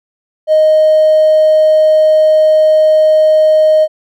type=tone with hard clipping; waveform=triangle; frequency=622 Hz; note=D#5; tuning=1 cent flat; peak=-5 dBFS; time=0.47-3.88 s; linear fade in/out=50 ms; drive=3 dB; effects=none